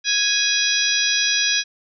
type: harmonic tone with a mistuned harmonic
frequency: 830.6 Hz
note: G#5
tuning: in tune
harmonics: 2 / 3 / 4 / 5 / 6 / 7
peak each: -24 / -24 / -24 / -24 / -24 / -24 dBFS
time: 0.04-1.64 s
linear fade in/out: 50 ms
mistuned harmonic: 5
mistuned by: -87 cents
effects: none